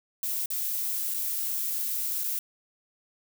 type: noise with dropouts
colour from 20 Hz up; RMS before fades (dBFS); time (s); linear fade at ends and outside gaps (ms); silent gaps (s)
violet; -30; 0.23-2.39; 1; 0.459-0.503 / 1.139-1.144 / 2.237-2.241
effects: none